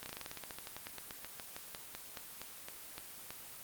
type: slowing click train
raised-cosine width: 0.2 ms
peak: -25 dBFS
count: 27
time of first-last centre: 0.03-3.305 s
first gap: 30 ms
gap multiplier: 1.1
effects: white hiss -50 dBFS RMS until 3.63 s + Opus 24 kbps